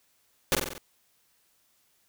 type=noise with echo; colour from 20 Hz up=pink; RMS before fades=-23 dBFS; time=0.52-0.55 s; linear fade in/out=0 ms; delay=46 ms; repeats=5; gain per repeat=-4 dB; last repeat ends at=0.78 s; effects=white hiss -68 dBFS RMS until 2.08 s